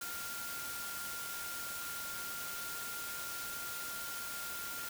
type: tone in noise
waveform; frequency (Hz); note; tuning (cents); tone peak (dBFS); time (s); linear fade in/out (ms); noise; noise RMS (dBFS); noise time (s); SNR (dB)
sine; 1398; F6; +1; -44; 0.01-4.89; 5; white; -43; 0.01-4.89; -4
effects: none